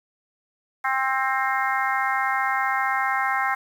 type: harmonic tone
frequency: 264.7 Hz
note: C4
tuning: 20 cents sharp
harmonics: 3 / 4 / 5 / 6 / 7 / 8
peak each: -26 / -27 / -28 / -29 / -29 / -30 dBFS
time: 0.84-3.55 s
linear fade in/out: 10 ms
effects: 8-bit